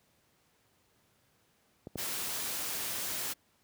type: clicks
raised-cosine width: 2 ms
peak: -28 / -24 dBFS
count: 2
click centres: 1.871 / 1.957 s
type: noise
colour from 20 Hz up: white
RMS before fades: -36 dBFS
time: 1.97-3.34 s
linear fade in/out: 20 ms
effects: pink hiss -70 dBFS RMS until 3.63 s + high-pass 80 Hz 12 dB/octave